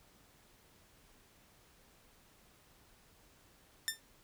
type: tone with exponential decay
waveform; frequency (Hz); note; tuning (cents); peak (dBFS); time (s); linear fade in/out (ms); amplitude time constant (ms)
10% pulse; 1795; A6; +34; -20; 3.88-4; 0; 25
effects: pink hiss -65 dBFS RMS until 4.23 s